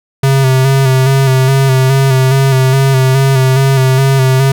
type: tone with vibrato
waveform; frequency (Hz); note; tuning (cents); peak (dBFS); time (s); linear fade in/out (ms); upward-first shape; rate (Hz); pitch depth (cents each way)
square; 133.2; C3; +31; -7; 0.23-4.52; 5; square; 2.4; 31
effects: none